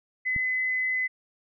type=tone; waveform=sine; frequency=2024 Hz; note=B6; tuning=42 cents sharp; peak=-24 dBFS; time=0.25-1.08 s; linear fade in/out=20 ms
type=click; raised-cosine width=5 ms; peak=-24 dBFS; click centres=0.363 s
effects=none